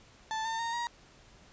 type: tone with pitch steps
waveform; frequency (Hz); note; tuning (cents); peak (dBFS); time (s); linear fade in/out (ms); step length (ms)
35% pulse; 880 / 902.1 / 924.8 / 948.1; A5 / A5 / A#5 / A#5; 0 / +43 / -14 / +29; -30; 0.31-0.87; 0; 140
effects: pink hiss -58 dBFS RMS until 1.52 s + resampled to 16000 Hz